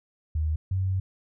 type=tone pair in turn; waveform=sine; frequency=77.7 / 94.57 Hz; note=D#2 / F#2; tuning=-2 / +38 cents; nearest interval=minor third; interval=340 cents; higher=second; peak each=-23 dBFS; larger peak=neither; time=0.35-0.56 / 0.71-1 s; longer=second; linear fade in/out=5 ms; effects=none

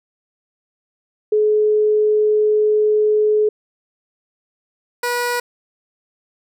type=tone pair in turn; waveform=sine / 15% pulse; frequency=425.4 / 485.3 Hz; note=G#4 / B4; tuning=+42 / -30 cents; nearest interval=major second; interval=228 cents; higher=second; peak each=-12 dBFS; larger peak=neither; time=1.32-3.49 / 5.03-5.4 s; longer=first; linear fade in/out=5 ms; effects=none

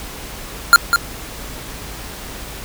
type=tone with echo; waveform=square; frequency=1396.9 Hz; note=F6; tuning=in tune; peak=-3 dBFS; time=0.73-0.76 s; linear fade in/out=0 ms; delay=200 ms; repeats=1; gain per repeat=-7 dB; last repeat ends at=0.96 s; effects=added 50 Hz sine -37 dBFS peak until 2.64 s + pink hiss -32 dBFS RMS until 2.64 s

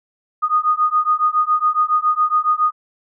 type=beating tone pair; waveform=sine; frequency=1232 / 1239.2 Hz; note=D#6 / D#6; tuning=-17 / -7 cents; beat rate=7.2 Hz; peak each=-17 dBFS; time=0.42-2.72 s; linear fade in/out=20 ms; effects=none

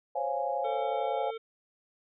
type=chord; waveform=sine; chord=Db major seventh; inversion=third; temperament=equal; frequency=523.3 / 554.4 / 698.5 / 830.6 Hz; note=C5 / Db5 / F5 / Ab5; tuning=0 / 0 / 0 / 0 cents; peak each=-35 / -34 / -34 / -33 dBFS; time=0.15-1.31 s; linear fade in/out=10 ms
type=harmonic tone; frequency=449.6 Hz; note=A4; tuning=37 cents sharp; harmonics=1 / 3 / 5 / 7 / 8; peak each=-36 / -46 / -50 / -53 / -54 dBFS; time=0.64-1.38 s; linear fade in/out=10 ms
effects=none

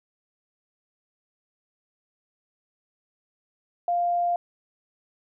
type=tone; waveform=sine; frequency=698.5 Hz; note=F5; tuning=in tune; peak=-21 dBFS; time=3.88-4.36 s; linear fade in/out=2 ms; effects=none

